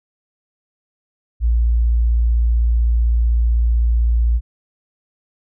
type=tone; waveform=sine; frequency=57.9 Hz; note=A#1; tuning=11 cents flat; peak=-12 dBFS; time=1.4-4.41 s; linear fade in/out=50 ms; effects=none